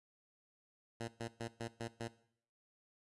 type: tone bursts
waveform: 10% pulse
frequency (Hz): 115.6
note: A#2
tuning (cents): -14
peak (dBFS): -32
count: 6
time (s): 1-2.08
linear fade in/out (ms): 5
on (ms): 80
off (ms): 120
effects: noise-tail reverb RT60 0.6 s tail -17 dB re dry + resampled to 24000 Hz